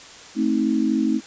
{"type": "chord", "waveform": "sine", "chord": "A diminished", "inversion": "none", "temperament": "just", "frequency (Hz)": [220, 264, 316.8], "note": ["A3", "C4", "Eb4"], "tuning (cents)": [0, 16, 31], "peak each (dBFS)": -22, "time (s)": [0.35, 1.21], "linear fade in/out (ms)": 50, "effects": ["white hiss -42 dBFS RMS until 1.26 s", "resampled to 16000 Hz"]}